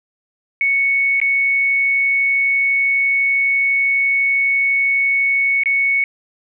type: tone with dropouts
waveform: sine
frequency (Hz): 2217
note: C#7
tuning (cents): 0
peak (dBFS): -13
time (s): 0.61-6.04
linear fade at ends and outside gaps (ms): 1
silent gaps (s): 1.201-1.215 / 5.635-5.658
effects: none